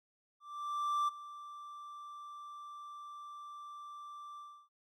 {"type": "tone with ADSR envelope", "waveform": "triangle", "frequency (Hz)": 1174.7, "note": "D6", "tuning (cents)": 0, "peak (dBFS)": -27, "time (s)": [0.4, 4.69], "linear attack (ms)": 680, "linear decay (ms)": 15, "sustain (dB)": -17, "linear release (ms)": 310, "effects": []}